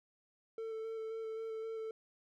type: tone with vibrato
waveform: triangle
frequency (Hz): 445.4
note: A4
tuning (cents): +21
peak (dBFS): -37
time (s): 0.58-1.91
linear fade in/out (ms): 2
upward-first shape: square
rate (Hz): 3.8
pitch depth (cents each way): 12
effects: none